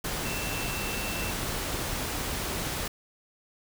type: tone in noise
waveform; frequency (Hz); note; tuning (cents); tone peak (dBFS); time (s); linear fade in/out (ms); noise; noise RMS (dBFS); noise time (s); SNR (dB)
sine; 2680; E7; +28; -37; 0.25-1.31; 5; pink; -32; 0.04-2.88; -8
effects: none